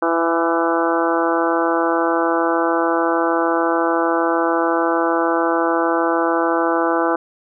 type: harmonic tone with a mistuned harmonic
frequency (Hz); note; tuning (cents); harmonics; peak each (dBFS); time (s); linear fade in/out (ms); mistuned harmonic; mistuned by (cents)
166.7; E3; +20; 2 / 3 / 4 / 5 / 6 / 7 / 8 / 9; -20 / -22 / -23 / -24 / -25 / -25 / -26 / -27; 0.02-7.16; 5; 7; +18
effects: none